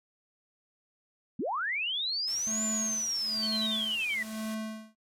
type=linear two-way sweep; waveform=sine; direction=up then down; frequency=173.4 to 7180 to 1908 Hz; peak=-29 dBFS; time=1.39-4.23 s; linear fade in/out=5 ms; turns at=2.64 s
type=noise; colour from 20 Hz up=white; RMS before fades=-46 dBFS; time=2.27-4.55 s; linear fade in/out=10 ms
type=tone with tremolo; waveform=square; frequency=218.6 Hz; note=A3; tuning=11 cents flat; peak=-33 dBFS; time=2.47-4.95 s; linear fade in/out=0 ms; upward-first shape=sine; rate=1.1 Hz; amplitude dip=100%
type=tone bursts; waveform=sine; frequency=3128 Hz; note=G7; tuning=4 cents flat; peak=-35 dBFS; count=8; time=3.42-4.149 s; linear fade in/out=10 ms; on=57 ms; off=39 ms
effects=noise-tail reverb RT60 0.1 s tail -24 dB re dry + low-pass 12000 Hz 12 dB/octave